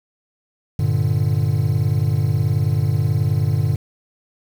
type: chord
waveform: triangle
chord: G minor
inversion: none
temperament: equal with one note detuned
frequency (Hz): 98 / 116.54 / 147.43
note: G2 / Bb2 / D3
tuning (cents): 0 / 0 / +7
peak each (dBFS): -18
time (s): 0.79-3.76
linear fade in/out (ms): 5
effects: 7-bit